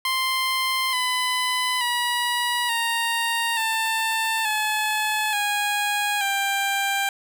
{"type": "tone with pitch steps", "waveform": "15% pulse", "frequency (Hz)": [1046.5, 1005.6, 966.3, 928.6, 892.3, 857.4, 823.9, 791.7], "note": ["C6", "B5", "B5", "A#5", "A5", "A5", "G#5", "G5"], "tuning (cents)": [0, 31, -38, -7, 24, -45, -14, 17], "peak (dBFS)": -15, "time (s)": [0.05, 7.09], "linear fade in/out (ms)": 2, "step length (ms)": 880, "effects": []}